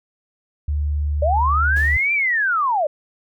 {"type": "tone", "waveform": "sine", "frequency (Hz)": 73.7, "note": "D2", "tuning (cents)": 7, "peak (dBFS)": -18, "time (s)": [0.68, 1.97], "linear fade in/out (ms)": 5}
{"type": "linear two-way sweep", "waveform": "sine", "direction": "up then down", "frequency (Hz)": [561, 2383, 561], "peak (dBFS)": -16, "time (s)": [1.22, 2.87], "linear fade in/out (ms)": 5, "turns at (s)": 2.13}
{"type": "noise with exponential decay", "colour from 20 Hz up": "pink", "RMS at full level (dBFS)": -36, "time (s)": [1.76, 2.41], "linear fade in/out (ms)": 5, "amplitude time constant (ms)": 140}
{"effects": []}